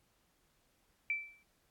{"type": "tone with exponential decay", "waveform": "sine", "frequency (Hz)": 2329, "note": "D7", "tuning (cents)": -15, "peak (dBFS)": -29, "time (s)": [1.1, 1.43], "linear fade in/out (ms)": 1, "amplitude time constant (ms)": 71, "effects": ["pink hiss -74 dBFS RMS until 1.7 s", "AAC 64 kbps"]}